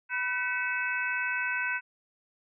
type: tone cluster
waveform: sine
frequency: 983 / 1516 / 1955 / 2229 / 2596 Hz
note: B5 / F#6 / B6 / C#7 / E7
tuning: -8 / +42 / -18 / +9 / -27 cents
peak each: -38 / -30 / -38 / -38 / -34 dBFS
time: 0.09-1.81 s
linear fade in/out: 50 ms
effects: none